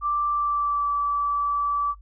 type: tone with pitch glide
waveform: sine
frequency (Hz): 1174.7 to 1155.9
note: D6 to D6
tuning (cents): 0 to -28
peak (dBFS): -21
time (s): 0.01-1.95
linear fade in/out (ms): 50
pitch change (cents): -28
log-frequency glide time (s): 0.3-0.89
effects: noise-tail reverb RT60 0.1 s tail -22 dB re dry + added 50 Hz sine -44 dBFS peak until 2.01 s